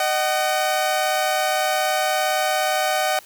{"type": "tone pair together", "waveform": "sawtooth", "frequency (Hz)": [614.7, 754], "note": ["D#5", "F#5"], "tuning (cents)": [-21, 32], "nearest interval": "major third", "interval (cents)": 353, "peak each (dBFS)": [-19, -17], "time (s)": [0, 3.19], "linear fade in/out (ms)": 2, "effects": ["white hiss -47 dBFS RMS until 3.25 s"]}